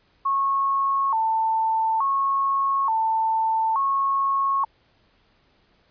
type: tone with vibrato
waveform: sine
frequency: 987.8 Hz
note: B5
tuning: in tune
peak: -19 dBFS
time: 0.25-4.65 s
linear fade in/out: 10 ms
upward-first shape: square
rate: 0.57 Hz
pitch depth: 180 cents each way
effects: pink hiss -62 dBFS RMS until 5.9 s + resampled to 11025 Hz